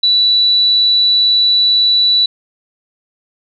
sine tone, 3951 Hz, B7, in tune, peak -8 dBFS, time 0.03-2.26 s, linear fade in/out 5 ms, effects none

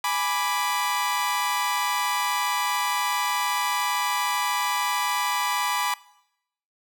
sawtooth chord, G# diminished, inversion none, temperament equal, 830.6 / 987.8 / 1174.7 Hz, G#5 / B5 / D6, 0 / 0 / 0 cents, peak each -26 / -22 / -25 dBFS, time 0.04-5.94 s, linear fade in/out 2 ms, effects noise-tail reverb RT60 0.8 s tail -20 dB re dry

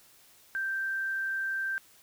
sine tone, 1568 Hz, G6, in tune, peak -29 dBFS, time 0.55-1.78 s, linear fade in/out 0 ms, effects white hiss -59 dBFS RMS until 2.02 s

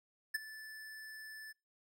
square tone with ADSR envelope, 1749 Hz, A6, 11 cents flat, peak -31 dBFS, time 0.34-1.53 s, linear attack 11 ms, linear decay 19 ms, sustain -17 dB, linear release 19 ms, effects noise-tail reverb RT60 0.3 s tail -26 dB re dry

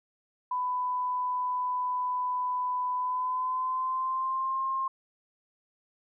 sine tone with pitch glide, 998 to 1063.5 Hz, B5 to C6, +18 to +28 cents, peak -27 dBFS, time 0.51-4.88 s, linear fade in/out 5 ms, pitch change +110 cents, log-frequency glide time 2.94-4.63 s, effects none

